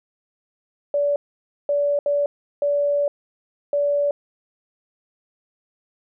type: tone bursts at uneven times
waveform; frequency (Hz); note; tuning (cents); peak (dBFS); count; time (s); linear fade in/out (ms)
sine; 576; D5; -34; -17; 5; 0.94-1.16 / 1.69-1.99 / 2.06-2.26 / 2.62-3.08 / 3.73-4.11; 2
effects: none